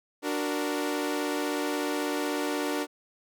sawtooth chord, D augmented, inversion none, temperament equal, 293.7 / 370 / 466.2 Hz, D4 / F#4 / A#4, 0 / 0 / 0 cents, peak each -26 / -30 / -30 dBFS, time 0.22-2.87 s, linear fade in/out 50 ms, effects none

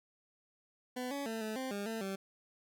20% pulse tone with pitch steps, 250.8 / 281.6 / 224 / 217.4 / 261.3 / 202 / 224.5 / 193.8 Hz, B3 / C#4 / A3 / A3 / C4 / G#3 / A3 / G3, +27 / +27 / +31 / -21 / -2 / -48 / +35 / -20 cents, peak -32 dBFS, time 0.96-2.16 s, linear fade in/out 10 ms, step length 150 ms, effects none

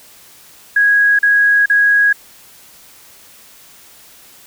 sine tone bursts, 1654 Hz, G#6, 8 cents flat, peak -8 dBFS, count 3, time 0.76-2.128 s, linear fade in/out 5 ms, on 430 ms, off 39 ms, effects white hiss -43 dBFS RMS until 4.46 s

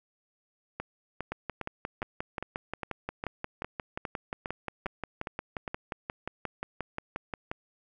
two click trains, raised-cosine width 0.5 ms, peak -19 / -18 dBFS, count 13 / 36, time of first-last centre 0.8-5.678 / 1.32-7.515 s, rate 2.46 / 5.65 Hz, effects none

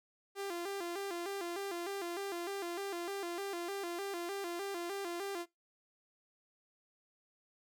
sawtooth tone with vibrato, 370 Hz, F#4, in tune, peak -34 dBFS, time 0.35-5.46 s, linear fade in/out 50 ms, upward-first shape square, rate 3.3 Hz, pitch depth 120 cents each way, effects noise-tail reverb RT60 0.2 s tail -22 dB re dry

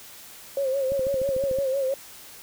sine tone with vibrato, 538 Hz, C5, 48 cents sharp, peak -22 dBFS, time 0.57-1.94 s, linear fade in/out 2 ms, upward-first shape sine, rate 6 Hz, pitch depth 67 cents each way
click train, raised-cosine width 3 ms, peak -24 dBFS, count 10, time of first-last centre 0.92-1.587 s, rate 13.5 Hz
effects white hiss -45 dBFS RMS until 2.42 s

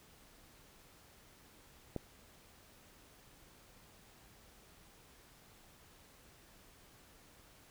click, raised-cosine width 2 ms, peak -24 dBFS, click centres 1.963 s, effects pink hiss -62 dBFS RMS until 7.7 s

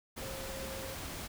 sine tone in noise, 534 Hz, C5, 35 cents sharp, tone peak -44 dBFS, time 0.21-0.95 s, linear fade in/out 20 ms, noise pink, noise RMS -42 dBFS, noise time 0.16-1.28 s, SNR -5 dB, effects none

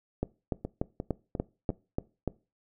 two click trains, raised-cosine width 2 ms, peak -15 / -20 dBFS, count 8 / 4, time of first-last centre 0.23-2.277 / 0.65-1.703 s, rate 3.42 / 2.85 Hz, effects noise-tail reverb RT60 0.3 s tail -21 dB re dry

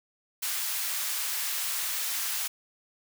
white high-pass noise, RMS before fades -31 dBFS, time 0.42-2.48 s, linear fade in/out 10 ms, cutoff 1100 Hz, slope 12 dB/octave, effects none

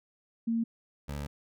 sine / 20% pulse tone pair in turn, 229.2 / 71.9 Hz, A#3 / D2, -29 / -36 cents, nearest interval octave + minor sixth, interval 2007 cents, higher first, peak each -26 / -30 dBFS, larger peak first, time 0.47-0.64 / 1.08-1.27 s, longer second, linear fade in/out 10 ms, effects none

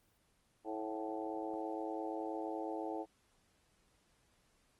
harmonic tone with a mistuned harmonic, 108.8 Hz, A2, 19 cents flat, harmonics 3 / 4 / 5 / 6 / 7 / 8, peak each -42 / -45 / -46 / -48 / -45 / -48 dBFS, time 0.64-3.06 s, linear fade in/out 50 ms, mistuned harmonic 6, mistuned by +60 cents, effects pink hiss -73 dBFS RMS until 4.79 s + Opus 24 kbps

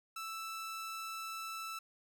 sawtooth tone, 1321 Hz, E6, 3 cents sharp, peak -37 dBFS, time 0.16-1.79 s, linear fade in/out 5 ms, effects none

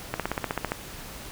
slowing click train, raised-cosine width 0.5 ms, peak -11 dBFS, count 10, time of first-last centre 0.14-0.719 s, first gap 57 ms, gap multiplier 1.03, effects pink hiss -41 dBFS RMS until 1.31 s

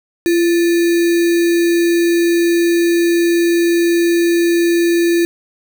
sine tone with sample-and-hold, 340.7 Hz, F4, 43 cents flat, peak -10 dBFS, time 0.26-5.25 s, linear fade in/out 0 ms, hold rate 2100 Hz, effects none

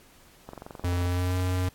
click train, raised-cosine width 1 ms, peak -25 dBFS, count 14, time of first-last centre 0.49-1.058 s, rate 22.9 Hz
square tone with pitch glide, 88.5 to 91.46 Hz, F2 to F#2, +23 to -20 cents, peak -25 dBFS, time 0.84-1.69 s, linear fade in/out 5 ms, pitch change +57 cents, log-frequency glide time 1.04-1.37 s
effects pink hiss -56 dBFS RMS until 1.74 s + AAC 64 kbps

